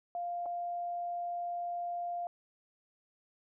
sine tone with dropouts, 698.5 Hz, F5, in tune, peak -34 dBFS, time 0.15-2.27 s, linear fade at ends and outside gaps 1 ms, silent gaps 0.458-0.461 s, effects none

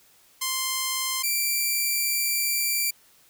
5% pulse tone pair in turn, 1046.5 / 2349 Hz, C6 / D7, 0 / 0 cents, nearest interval octave + major second, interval 1400 cents, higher second, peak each -13 dBFS, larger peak neither, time 0.41-1.23 / 1.23-2.91 s, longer second, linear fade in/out 10 ms, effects white hiss -58 dBFS RMS until 3.29 s

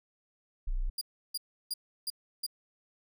sine tone, 30.87 Hz, B0, in tune, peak -28 dBFS, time 0.67-0.9 s, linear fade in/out 10 ms
sawtooth tone bursts, 4830 Hz, D8, 48 cents sharp, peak -29 dBFS, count 5, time 0.98-2.465 s, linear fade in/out 5 ms, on 33 ms, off 330 ms
effects none

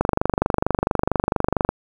click train, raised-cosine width 1 ms, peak -3 dBFS, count 42, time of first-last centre 0.01-1.69 s, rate 24.4 Hz, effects 7-bit

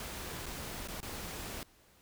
pink noise with dropouts, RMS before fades -42 dBFS, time 0-1.63 s, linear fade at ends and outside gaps 1 ms, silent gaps 0.459-0.464 / 0.875-0.885 / 1.004-1.029 s, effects pink hiss -64 dBFS RMS until 2.01 s

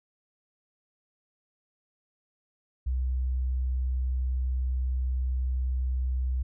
sine tone, 63.7 Hz, C2, 46 cents flat, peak -25 dBFS, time 2.86-6.43 s, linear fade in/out 10 ms, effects none

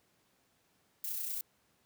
violet noise with amplitude modulation, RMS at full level -36 dBFS, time 1.04-1.41 s, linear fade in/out 2 ms, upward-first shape sine, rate 30.8 Hz, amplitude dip 40%, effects pink hiss -72 dBFS RMS until 1.85 s + high-pass 100 Hz 12 dB/octave

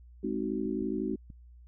sine chord, Ab dominant seventh, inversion none, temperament just, 207.7 / 259.6 / 311.5 / 373.8 Hz, Ab3 / C4 / Eb4 / Gb4, 0 / -13 / +2 / +18 cents, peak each -35 dBFS, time 0.23-1.16 s, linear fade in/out 10 ms
click train, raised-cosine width 5 ms, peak -35 dBFS, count 5, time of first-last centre 0.66-1.302 s, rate 6.23 Hz
effects added 60 Hz sine -50 dBFS peak until 1.67 s

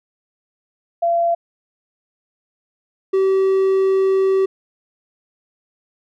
sine / triangle tone pair in turn, 682 / 384 Hz, F5 / G4, -41 / -36 cents, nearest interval minor seventh, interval 995 cents, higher first, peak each -14 / -11 dBFS, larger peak second, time 1.02-1.35 / 3.13-4.46 s, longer second, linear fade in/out 10 ms, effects none

